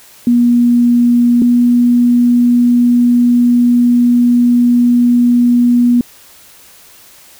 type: tone pair in turn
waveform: sine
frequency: 240.3 / 242 Hz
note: B3 / B3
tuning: -47 / -35 cents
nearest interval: unison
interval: 12 cents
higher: second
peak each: -6 dBFS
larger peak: neither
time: 0.27-1.42 / 1.42-6.01 s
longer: second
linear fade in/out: 2 ms
effects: white hiss -41 dBFS RMS until 7.39 s